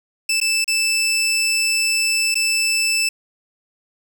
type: tone with dropouts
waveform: 20% pulse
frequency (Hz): 2640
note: E7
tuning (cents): +2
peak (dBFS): -12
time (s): 0.29-3.09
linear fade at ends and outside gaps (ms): 5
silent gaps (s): 0.402-0.413 / 0.644-0.678 / 2.344-2.354
effects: 8-bit